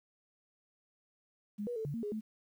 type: tone with pitch steps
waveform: sine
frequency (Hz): 206.8 / 483.6 / 441.6 / 143.7 / 230.3 / 415.1 / 217.2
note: G#3 / B4 / A4 / D3 / A#3 / G#4 / A3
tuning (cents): -7 / -36 / +6 / -37 / -21 / -1 / -22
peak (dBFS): -35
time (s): 1.58-2.21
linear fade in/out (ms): 20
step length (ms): 90
effects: 11-bit